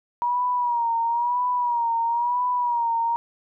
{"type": "tone with vibrato", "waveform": "sine", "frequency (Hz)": 955, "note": "A#5", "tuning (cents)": 42, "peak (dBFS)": -20, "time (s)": [0.22, 3.16], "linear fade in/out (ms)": 0, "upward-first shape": "sine", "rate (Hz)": 1, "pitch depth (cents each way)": 64, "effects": []}